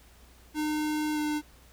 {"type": "tone with pitch glide", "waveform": "square", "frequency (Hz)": [304.2, 300.7], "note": ["D#4", "D4"], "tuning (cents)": [-39, 41], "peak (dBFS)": -28, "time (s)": [0.54, 1.42], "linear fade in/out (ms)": 50, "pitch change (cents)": -20, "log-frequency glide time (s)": [1.14, 1.19], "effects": ["added 60 Hz sine -55 dBFS peak until 1.72 s", "pink hiss -58 dBFS RMS until 1.72 s"]}